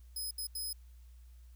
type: tone bursts at uneven times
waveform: 10% pulse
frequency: 5080 Hz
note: D#8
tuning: 35 cents sharp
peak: -31 dBFS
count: 3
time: 0.16-0.31 / 0.38-0.47 / 0.55-0.73 s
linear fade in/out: 5 ms
effects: added 60 Hz sine -52 dBFS peak until 1.55 s + white hiss -72 dBFS RMS until 1.55 s